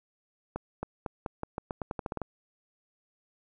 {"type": "accelerating click train", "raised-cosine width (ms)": 1, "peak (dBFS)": -19, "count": 14, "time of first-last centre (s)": [0.56, 2.217], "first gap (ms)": 270, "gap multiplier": 0.86, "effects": []}